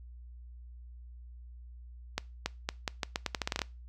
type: accelerating click train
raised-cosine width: 0.2 ms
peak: -13 dBFS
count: 14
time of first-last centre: 2.18-3.618 s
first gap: 280 ms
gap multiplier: 0.82
effects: noise-tail reverb RT60 0.3 s tail -23 dB re dry + added 60 Hz sine -46 dBFS peak until 3.88 s